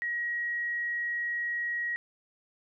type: tone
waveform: sine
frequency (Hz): 1900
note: A#6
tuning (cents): +33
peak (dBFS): -29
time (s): 0.02-1.96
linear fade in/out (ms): 0
effects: none